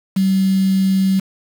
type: tone with quantisation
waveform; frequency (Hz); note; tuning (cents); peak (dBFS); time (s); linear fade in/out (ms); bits
sine; 191.4; G3; -41; -12; 0.16-1.2; 10; 5
effects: none